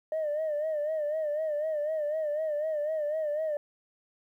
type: tone with vibrato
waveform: sine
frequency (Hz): 611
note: D#5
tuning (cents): -32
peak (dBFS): -26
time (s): 0.12-3.57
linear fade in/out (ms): 2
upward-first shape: sine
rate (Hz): 4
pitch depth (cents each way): 77
effects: tanh soft clip ceiling -25 dBFS + 11-bit